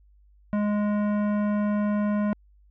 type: tone with hard clipping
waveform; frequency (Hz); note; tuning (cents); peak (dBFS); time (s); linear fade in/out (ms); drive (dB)
sine; 207.7; G#3; 0; -24; 0.53-2.33; 0; 16
effects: added 50 Hz sine -54 dBFS peak until 2.7 s + low-pass 2000 Hz 12 dB/octave